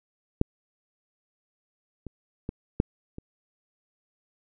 clicks, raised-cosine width 3 ms, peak -7 / -24 / -18 / -7 / -25 dBFS, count 5, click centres 0.414 / 2.067 / 2.491 / 2.801 / 3.184 s, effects none

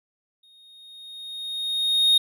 triangle tone with exponential growth, 3716 Hz, A#7, 6 cents flat, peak -12 dBFS, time 0.43-2.18 s, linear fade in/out 5 ms, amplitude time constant 380 ms, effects none

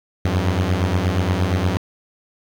sawtooth beating tone pair, 87.31 / 95.81 Hz, F2 / G2, 0 / -39 cents, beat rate 8.5 Hz, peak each -16 dBFS, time 0.25-1.77 s, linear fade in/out 0 ms, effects low-pass 5000 Hz 12 dB/octave + 7-bit

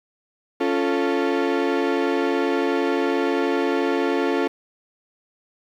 35% pulse chord, Db augmented, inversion none, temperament equal with one note detuned, 277.2 / 348 / 440 Hz, Db4 / F4 / A4, 0 / -6 / 0 cents, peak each -22 dBFS, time 0.6-4.48 s, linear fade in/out 10 ms, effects low-pass 3000 Hz 12 dB/octave + 9-bit

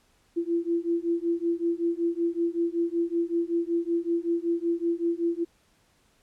sine beating tone pair, 336.3 / 341.6 Hz, E4 / F4, +35 / -38 cents, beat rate 5.3 Hz, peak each -27 dBFS, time 0.36-5.45 s, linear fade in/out 20 ms, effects pink hiss -65 dBFS RMS until 6.22 s + low-pass 11000 Hz 12 dB/octave

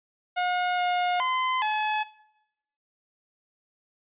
sawtooth tone with pitch steps, 720 / 716 / 1028 / 855 Hz, F#5 / F5 / C6 / A5, -47 / +43 / -31 / -50 cents, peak -20 dBFS, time 0.36-2.04 s, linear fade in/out 20 ms, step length 420 ms, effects noise-tail reverb RT60 0.8 s tail -18 dB re dry + resampled to 8000 Hz

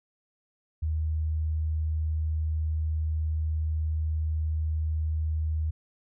sine tone, 78.3 Hz, D#2, 11 cents sharp, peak -25 dBFS, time 0.82-5.71 s, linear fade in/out 10 ms, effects none

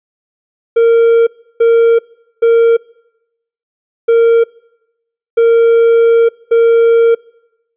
triangle tone bursts at uneven times, 461.7 Hz, A#4, 17 cents flat, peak -3 dBFS, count 6, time 0.76-1.27 / 1.6-1.99 / 2.42-2.77 / 4.08-4.44 / 5.37-6.29 / 6.51-7.15 s, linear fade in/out 10 ms, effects noise-tail reverb RT60 0.9 s tail -23 dB re dry + resampled to 8000 Hz

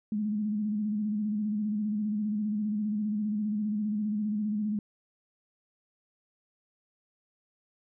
sine tone with vibrato, 210.7 Hz, G#3, 25 cents sharp, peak -27 dBFS, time 0.12-4.79 s, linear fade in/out 2 ms, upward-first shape square, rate 15 Hz, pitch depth 42 cents each way, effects none

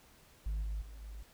sine tone with level steps, 52.1 Hz, G#1, 6 cents sharp, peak -30 / -33 / -46 / -43 dBFS, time 0.46-1.23 s, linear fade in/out 5 ms, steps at 0.62 / 0.81 / 1.01 s, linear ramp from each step 10 ms, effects tanh soft clip ceiling -32 dBFS + pink hiss -62 dBFS RMS until 1.33 s

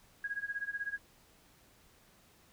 sine tone with tremolo, 1646 Hz, G#6, 16 cents flat, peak -32 dBFS, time 0.24-0.98 s, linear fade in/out 2 ms, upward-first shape sine, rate 16 Hz, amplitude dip 90%, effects pink hiss -64 dBFS RMS until 2.52 s

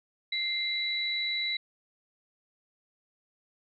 sine tone pair together, 2093 / 3940 Hz, C7 / B7, 0 / -5 cents, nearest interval major seventh, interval 1095 cents, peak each -32 / -30 dBFS, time 0.32-1.57 s, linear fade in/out 5 ms, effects none

